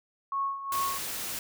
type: tone with tremolo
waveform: sine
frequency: 1100 Hz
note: C#6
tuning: 14 cents flat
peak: -26 dBFS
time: 0.32-0.98 s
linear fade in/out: 2 ms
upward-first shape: sine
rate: 2.6 Hz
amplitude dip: 70%
type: noise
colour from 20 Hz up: white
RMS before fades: -35 dBFS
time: 0.72-1.39 s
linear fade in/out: 2 ms
effects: none